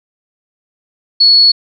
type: tone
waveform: sine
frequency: 4386 Hz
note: C#8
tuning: 19 cents flat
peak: -4 dBFS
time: 1.2-1.52 s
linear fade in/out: 10 ms
effects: none